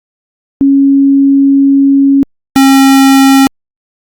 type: tone pair in turn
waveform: sine / square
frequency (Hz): 275.9 / 270.5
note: C#4 / C#4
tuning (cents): -8 / -42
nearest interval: unison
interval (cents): 34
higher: first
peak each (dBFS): -3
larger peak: neither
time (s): 0.61-2.23 / 2.56-3.47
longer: first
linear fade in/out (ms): 0
effects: Opus 48 kbps